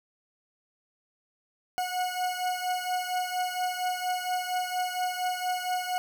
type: beating tone pair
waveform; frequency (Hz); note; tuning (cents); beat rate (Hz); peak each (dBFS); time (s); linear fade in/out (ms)
40% pulse; 728 / 732.3; F#5 / F#5; -28 / -18; 4.3; -29 / -32; 1.78-5.98; 0
effects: none